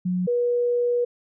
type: tone pair in turn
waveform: sine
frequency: 181.2 / 483.7 Hz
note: F#3 / B4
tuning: -36 / -36 cents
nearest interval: octave + perfect fourth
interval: 1700 cents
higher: second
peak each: -21 / -19 dBFS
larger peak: second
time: 0.05-0.27 / 0.27-1.05 s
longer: second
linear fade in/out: 10 ms
effects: none